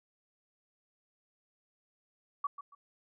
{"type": "tone with echo", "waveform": "sine", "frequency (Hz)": 1137, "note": "C#6", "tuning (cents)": 44, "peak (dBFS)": -29, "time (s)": [2.44, 2.47], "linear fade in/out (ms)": 5, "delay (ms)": 140, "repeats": 2, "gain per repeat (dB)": -12, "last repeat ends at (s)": 2.75, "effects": []}